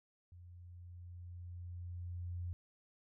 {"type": "tone with level ramp", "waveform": "sine", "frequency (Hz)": 88, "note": "F2", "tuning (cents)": 14, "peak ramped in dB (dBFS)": [-53, -38], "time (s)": [0.32, 2.53], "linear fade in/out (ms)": 0, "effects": []}